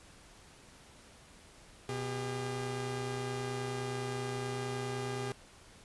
sawtooth tone pair together, 124.28 / 402.4 Hz, B2 / G4, +11 / +45 cents, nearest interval octave + minor sixth, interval 2034 cents, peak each -34 / -34 dBFS, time 1.89-5.32 s, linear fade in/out 0 ms, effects pink hiss -57 dBFS RMS until 5.84 s + resampled to 24000 Hz

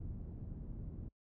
pink low-pass noise, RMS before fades -45 dBFS, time 0-1.09 s, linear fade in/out 10 ms, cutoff 190 Hz, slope 12 dB/octave, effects noise-tail reverb RT60 0.1 s tail -26 dB re dry

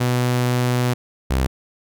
sawtooth tone pair in turn, 123.8 / 65.28 Hz, B2 / C2, +5 / -3 cents, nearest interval major seventh, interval 1108 cents, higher first, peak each -13 dBFS, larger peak neither, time 0-0.94 / 1.3-1.47 s, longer first, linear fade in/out 10 ms, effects none

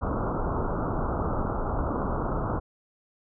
pink low-pass noise, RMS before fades -28 dBFS, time 0.01-2.6 s, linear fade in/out 20 ms, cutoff 1400 Hz, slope 96 dB/octave, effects none

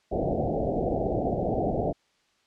white low-pass noise, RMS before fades -27 dBFS, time 0.11-1.93 s, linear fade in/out 20 ms, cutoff 760 Hz, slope 96 dB/octave, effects white hiss -67 dBFS RMS until 2.46 s + low-pass 5000 Hz 12 dB/octave

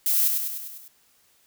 violet noise with echo, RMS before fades -22 dBFS, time 0.06-0.28 s, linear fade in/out 2 ms, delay 100 ms, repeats 6, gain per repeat -4 dB, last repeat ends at 0.88 s, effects white hiss -62 dBFS RMS until 1.46 s

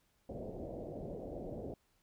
white low-pass noise, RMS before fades -44 dBFS, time 0.29-1.74 s, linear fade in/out 2 ms, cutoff 650 Hz, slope 48 dB/octave, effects pink hiss -75 dBFS RMS until 2.02 s

